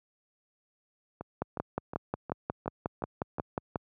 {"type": "two click trains", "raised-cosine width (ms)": 1, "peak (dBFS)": [-24, -16], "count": [7, 14], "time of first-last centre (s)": [[1.21, 3.384], [1.42, 3.758]], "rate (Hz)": [2.76, 5.56], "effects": ["high-pass 80 Hz 12 dB/octave"]}